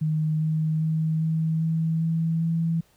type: tone with pitch steps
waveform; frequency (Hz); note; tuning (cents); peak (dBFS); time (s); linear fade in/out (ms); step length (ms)
sine; 155.56 / 157.1 / 158.65 / 160.21 / 161.79 / 163.39 / 165; D#3 / D#3 / D#3 / E3 / E3 / E3 / E3; 0 / +17 / +34 / -49 / -32 / -15 / +2; -21; 0.01-2.81; 10; 400
effects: pink hiss -62 dBFS RMS until 2.96 s